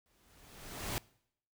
pink noise with exponential growth, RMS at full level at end -35 dBFS, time 0.06-0.98 s, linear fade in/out 0 ms, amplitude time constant 200 ms, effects noise-tail reverb RT60 0.7 s tail -23 dB re dry

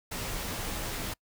pink noise with comb filter, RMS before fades -35 dBFS, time 0.11-1.14 s, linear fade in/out 10 ms, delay 14 ms, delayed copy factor -0.5, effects noise-tail reverb RT60 0.1 s tail -26 dB re dry

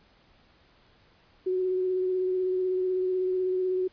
sine tone with vibrato, 370 Hz, F#4, in tune, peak -24 dBFS, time 1.46-3.88 s, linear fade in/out 10 ms, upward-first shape sine, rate 16 Hz, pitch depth 18 cents each way, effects pink hiss -61 dBFS RMS until 3.92 s + resampled to 11025 Hz

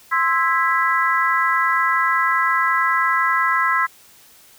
harmonic tone with a mistuned harmonic, 329.6 Hz, E4, in tune, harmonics 3 / 4 / 5 / 6, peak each -20 / -20 / -22 / -22 dBFS, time 0.11-3.87 s, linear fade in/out 20 ms, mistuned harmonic 3, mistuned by +99 cents, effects white hiss -49 dBFS RMS until 4.58 s

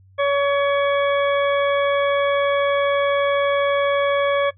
harmonic tone with a mistuned harmonic, 564 Hz, C#5, 30 cents sharp, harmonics 1 / 2 / 3 / 4 / 6, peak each -17 / -23 / -27 / -29 / -33 dBFS, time 0.18-4.51 s, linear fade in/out 20 ms, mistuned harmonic 6, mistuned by -24 cents, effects noise-tail reverb RT60 0.1 s tail -18 dB re dry + added 95 Hz sine -48 dBFS peak until 4.57 s

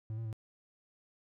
triangle tone with pitch steps, 109.5 / 113.6 / 109.8 Hz, A2 / A#2 / A2, -8 / -44 / -3 cents, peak -34 dBFS, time 0.1-0.328 s, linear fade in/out 0 ms, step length 76 ms, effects none

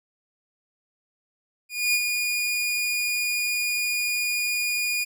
sawtooth tone with ADSR envelope, 2441 Hz, D#7, 34 cents flat, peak -15 dBFS, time 1.69-5.05 s, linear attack 250 ms, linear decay 51 ms, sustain -5 dB, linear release 21 ms, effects none

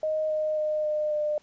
sine tone with pitch steps, 622.3 / 616.9 / 611.6 / 606.3 / 601.1 Hz, D#5 / D#5 / D#5 / D#5 / D5, 0 / -15 / -30 / -45 / +40 cents, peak -24 dBFS, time 0.03-1.38 s, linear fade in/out 2 ms, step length 270 ms, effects pink hiss -61 dBFS RMS until 1.42 s + resampled to 16000 Hz

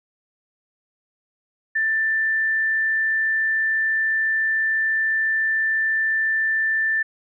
sine tone, 1773 Hz, A6, 13 cents sharp, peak -18 dBFS, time 1.75-7.03 s, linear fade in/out 10 ms, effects none

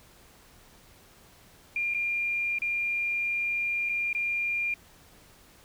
sine tone with dropouts, 2400 Hz, D7, 37 cents sharp, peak -26 dBFS, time 1.76-4.74 s, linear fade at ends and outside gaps 2 ms, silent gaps 1.939-1.946 / 2.586-2.619 / 3.89-3.894 / 4.13-4.149 s, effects pink hiss -56 dBFS RMS until 5.64 s

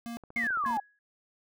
square tone bursts, 233.9 Hz, A#3, 6 cents sharp, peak -37 dBFS, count 3, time 0.06-0.77 s, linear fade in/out 0 ms, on 110 ms, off 190 ms
click train, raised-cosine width 1 ms, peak -34 dBFS, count 10, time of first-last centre 0.17-0.774 s, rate 14.9 Hz
sine exponential sweep, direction down, 2201 to 784 Hz, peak -27 dBFS, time 0.36-0.8 s, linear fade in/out 5 ms
sine tone with exponential decay, 1670 Hz, G#6, 9 cents sharp, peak -33 dBFS, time 0.65-0.99 s, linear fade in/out 2 ms, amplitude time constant 73 ms
effects none

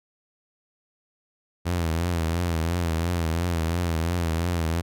sawtooth tone with vibrato, 84.3 Hz, E2, 39 cents sharp, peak -19 dBFS, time 1.65-4.82 s, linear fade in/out 20 ms, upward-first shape triangle, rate 2.9 Hz, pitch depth 100 cents each way, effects none

